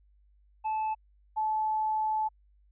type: tone pair in turn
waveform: triangle / sine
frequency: 870 / 866.5 Hz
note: A5 / A5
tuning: -20 / -27 cents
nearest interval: unison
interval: 7 cents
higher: first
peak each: -26 dBFS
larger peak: neither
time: 0.64-0.95 / 1.36-2.29 s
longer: second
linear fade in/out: 20 ms
effects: added 50 Hz sine -60 dBFS peak until 2.71 s + resampled to 8000 Hz